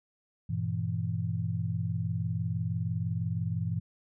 sine chord, E diminished, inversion first, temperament just, 98.89 / 118.67 / 164.81 Hz, G2 / Bb2 / E3, +16 / +31 / 0 cents, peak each -33 dBFS, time 0.49-3.8 s, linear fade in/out 10 ms, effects none

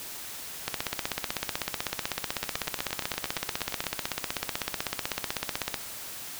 two click trains, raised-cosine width 0.2 ms, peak -16 / -10 dBFS, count 13 / 82, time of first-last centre 2.44-3.84 / 0.68-5.742 s, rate 8.57 / 16 Hz, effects white hiss -40 dBFS RMS until 6.39 s

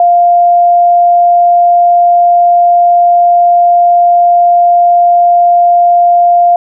sine tone, 699 Hz, F5, 1 cent sharp, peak -3 dBFS, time 0-6.56 s, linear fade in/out 2 ms, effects none

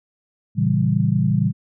sine chord, A# diminished seventh, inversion none, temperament equal with one note detuned, 114.47 / 138.59 / 164.81 / 196 Hz, A#2 / C#3 / E3 / G3, -31 / 0 / 0 / 0 cents, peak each -21 dBFS, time 0.55-1.53 s, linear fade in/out 50 ms, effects none

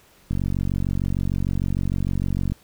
click train, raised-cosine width 5 ms, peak -12 dBFS, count 104, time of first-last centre 0.31-2.52 s, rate 46.6 Hz, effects pink hiss -55 dBFS RMS until 2.63 s

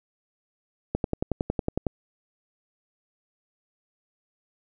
click train, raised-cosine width 2 ms, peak -11 dBFS, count 11, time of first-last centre 0.95-1.867 s, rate 10.9 Hz, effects none

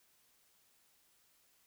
silence, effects white hiss -71 dBFS RMS until 1.66 s

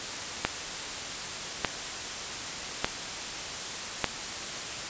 click train, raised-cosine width 0.3 ms, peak -7 dBFS, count 4, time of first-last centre 0.45-4.043 s, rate 0.835 Hz, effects white hiss -35 dBFS RMS until 4.89 s + resampled to 16000 Hz

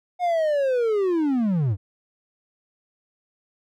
triangle linear sweep, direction down, 727 to 87.31 Hz, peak -17 dBFS, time 0.19-1.77 s, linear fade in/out 50 ms, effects none

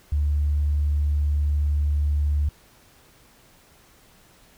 sine tone, 73.42 Hz, D2, in tune, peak -18 dBFS, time 0.12-2.49 s, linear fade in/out 5 ms, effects tanh soft clip ceiling -14 dBFS + pink hiss -55 dBFS RMS until 4.57 s

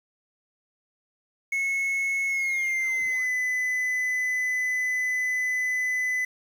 triangle tone with pitch glide, 2189 to 2007 Hz, C#7 to B6, -22 to +27 cents, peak -22 dBFS, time 1.52-6.25 s, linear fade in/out 5 ms, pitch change -151 cents, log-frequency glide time 2.27-3.3 s, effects 8-bit

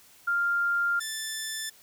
sine / 10% pulse tone pair in turn, 1396.9 / 1760 Hz, F6 / A6, 0 / 0 cents, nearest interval major third, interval 400 cents, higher second, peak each -23 dBFS, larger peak neither, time 0.27-1 / 1-1.7 s, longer first, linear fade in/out 10 ms, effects white hiss -56 dBFS RMS until 1.82 s

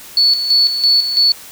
sine tone with tremolo, 4435 Hz, C#8, in tune, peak -8 dBFS, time 0.17-1.32 s, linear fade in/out 2 ms, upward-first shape square, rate 3 Hz, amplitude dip 60%, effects white hiss -36 dBFS RMS until 1.51 s

